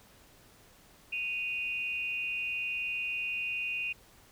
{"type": "tone pair together", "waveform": "sine", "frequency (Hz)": [2489, 2768], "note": ["D#7", "F7"], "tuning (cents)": [0, -16], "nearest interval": "major second", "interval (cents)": 184, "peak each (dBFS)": [-33, -36], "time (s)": [1.12, 3.93], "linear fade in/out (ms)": 10, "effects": ["pink hiss -59 dBFS RMS until 4.31 s"]}